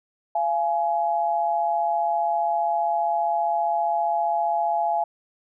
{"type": "tone pair together", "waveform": "sine", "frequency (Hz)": [685, 840.1], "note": ["F5", "G#5"], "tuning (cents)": [-34, 20], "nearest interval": "major third", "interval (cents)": 354, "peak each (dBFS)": -23, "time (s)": [0.35, 5.04], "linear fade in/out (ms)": 5, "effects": []}